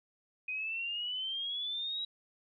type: exponential sweep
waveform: sine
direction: up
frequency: 2489 to 3876 Hz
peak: -34 dBFS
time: 0.48-2.05 s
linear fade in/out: 5 ms
effects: none